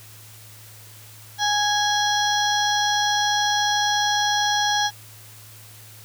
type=harmonic tone with a mistuned harmonic; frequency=829 Hz; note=G#5; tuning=3 cents flat; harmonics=1 / 2 / 4 / 5 / 6 / 7; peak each=-22 / -25 / -25 / -30 / -31 / -29 dBFS; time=1.38-4.91 s; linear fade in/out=50 ms; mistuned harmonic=6; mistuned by=+98 cents; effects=added 108 Hz sine -46 dBFS peak until 6.04 s + white hiss -46 dBFS RMS until 6.04 s